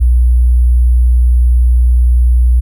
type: tone with sample-and-hold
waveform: sine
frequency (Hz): 60.7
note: B1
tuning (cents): -29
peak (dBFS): -5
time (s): 0-2.61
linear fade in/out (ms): 20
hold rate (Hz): 11025
effects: none